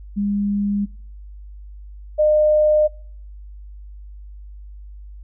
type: tone pair in turn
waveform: sine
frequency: 202.9 / 608 Hz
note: G#3 / D#5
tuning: -40 / -40 cents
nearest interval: octave + perfect fifth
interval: 1900 cents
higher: second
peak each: -18 / -12 dBFS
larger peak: second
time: 0.16-0.86 / 2.18-2.88 s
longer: neither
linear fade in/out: 20 ms
effects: noise-tail reverb RT60 0.5 s tail -25 dB re dry + added 50 Hz sine -35 dBFS peak until 5.23 s